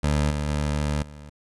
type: tone with level steps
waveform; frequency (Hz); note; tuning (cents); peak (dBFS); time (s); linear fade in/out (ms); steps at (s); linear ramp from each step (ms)
20% pulse; 74; D2; +14; -15 / -20 / -18 / -36; 0.03-1.3; 10; 0.3 / 0.48 / 1.02; 10
effects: resampled to 24000 Hz + 9-bit